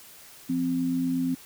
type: tone pair together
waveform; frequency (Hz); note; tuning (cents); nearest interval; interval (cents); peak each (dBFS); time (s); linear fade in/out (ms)
sine; 171.8 / 260.2; F3 / C4; -28 / -9; perfect fifth; 719; -32 / -24; 0.49-1.35; 10
effects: white hiss -49 dBFS RMS until 1.45 s